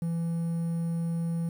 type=tone with quantisation; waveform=triangle; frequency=167.3 Hz; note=E3; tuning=26 cents sharp; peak=-25 dBFS; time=0.02-1.49 s; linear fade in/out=2 ms; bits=9; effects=none